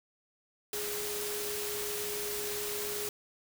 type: tone in noise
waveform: sine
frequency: 415.3 Hz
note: G#4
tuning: in tune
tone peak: -38 dBFS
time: 0.73-3.09 s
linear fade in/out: 2 ms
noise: white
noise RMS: -37 dBFS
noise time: 0.73-3.09 s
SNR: -4 dB
effects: none